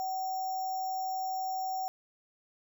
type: tone with sample-and-hold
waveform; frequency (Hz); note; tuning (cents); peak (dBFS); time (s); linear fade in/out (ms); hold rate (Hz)
sine; 756; F#5; +37; -31; 0-1.88; 0; 6300
effects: none